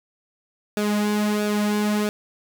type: tone with flanger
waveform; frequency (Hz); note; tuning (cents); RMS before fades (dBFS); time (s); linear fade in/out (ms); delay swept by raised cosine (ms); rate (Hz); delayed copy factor
sawtooth; 209; G#3; +11; -22; 0.77-2.09; 0; 0.97 to 3.27; 1.5; -0.65
effects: none